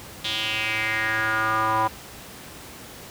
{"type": "tone with band-pass filter sweep", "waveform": "square", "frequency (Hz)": 110, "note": "A2", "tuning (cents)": 0, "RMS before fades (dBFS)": -24, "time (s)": [0.24, 1.88], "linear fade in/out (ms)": 10, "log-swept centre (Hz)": [3500, 950], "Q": 4.5, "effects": ["pink hiss -41 dBFS RMS until 3.1 s", "high-pass 60 Hz 12 dB/octave"]}